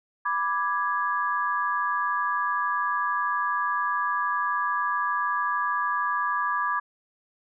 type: chord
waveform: sine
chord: G# diminished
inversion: first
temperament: equal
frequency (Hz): 987.8 / 1174.7 / 1661.2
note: B5 / D6 / G#6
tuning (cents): 0 / 0 / 0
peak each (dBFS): -29 / -26 / -29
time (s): 0.25-6.8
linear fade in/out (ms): 10
effects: none